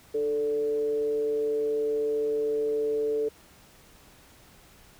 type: tone with frequency modulation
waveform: sine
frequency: 440 Hz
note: A4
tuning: in tune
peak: -24 dBFS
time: 0.14-3.29 s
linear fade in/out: 10 ms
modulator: 141 Hz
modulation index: 0.33
effects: pink hiss -55 dBFS RMS until 4.99 s